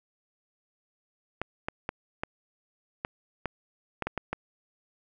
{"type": "clicks", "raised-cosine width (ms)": 0.5, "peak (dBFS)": -15, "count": 10, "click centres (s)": [1.416, 1.685, 1.891, 2.235, 3.049, 3.457, 4.023, 4.07, 4.177, 4.33], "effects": []}